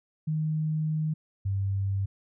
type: tone pair in turn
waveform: sine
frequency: 155.56 / 98 Hz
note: D#3 / G2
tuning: 0 / 0 cents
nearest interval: minor sixth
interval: 800 cents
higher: first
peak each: -25 dBFS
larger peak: neither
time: 0.27-1.14 / 1.45-2.06 s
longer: first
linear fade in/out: 10 ms
effects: none